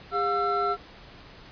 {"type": "tone cluster", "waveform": "triangle", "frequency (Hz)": [403.8, 711, 1344], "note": ["G#4", "F5", "E6"], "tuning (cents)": [-49, 31, 33], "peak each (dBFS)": [-27, -27, -24], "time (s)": [0.11, 0.77], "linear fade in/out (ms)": 50, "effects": ["pink hiss -48 dBFS RMS until 1.51 s", "resampled to 11025 Hz"]}